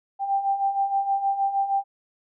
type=beating tone pair; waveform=sine; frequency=784 / 790.4 Hz; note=G5 / G5; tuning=0 / +14 cents; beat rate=6.4 Hz; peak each=-28 / -22 dBFS; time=0.19-1.84 s; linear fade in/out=50 ms; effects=none